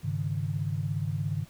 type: chord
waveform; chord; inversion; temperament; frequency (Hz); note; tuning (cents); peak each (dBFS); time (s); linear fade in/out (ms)
sine; Ab suspended fourth; none; equal with one note detuned; 101.34 / 138.59 / 155.56; Ab2 / Db3 / Eb3; -42 / 0 / 0; -32; 0.03-1.45; 20
effects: pink hiss -56 dBFS RMS until 1.49 s